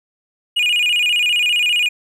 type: tone with vibrato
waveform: triangle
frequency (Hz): 2660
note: E7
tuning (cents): +15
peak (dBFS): -12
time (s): 0.56-1.89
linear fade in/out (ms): 10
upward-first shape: square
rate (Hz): 15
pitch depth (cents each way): 140
effects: none